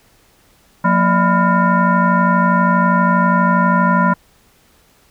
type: tone with frequency modulation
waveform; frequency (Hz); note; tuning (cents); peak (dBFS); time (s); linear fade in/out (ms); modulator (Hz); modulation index
sine; 587.3; D5; 0; -10; 0.84-4.14; 10; 409; 2
effects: pink hiss -53 dBFS RMS until 5.1 s